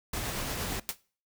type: noise with tremolo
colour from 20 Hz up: pink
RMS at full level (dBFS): -33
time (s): 0.13-0.8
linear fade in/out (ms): 5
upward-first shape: triangle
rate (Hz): 8.7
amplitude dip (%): 25
type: noise with exponential decay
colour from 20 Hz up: white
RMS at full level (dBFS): -27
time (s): 0.89-0.97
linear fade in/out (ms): 0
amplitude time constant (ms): 16
effects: noise-tail reverb RT60 0.4 s tail -20 dB re dry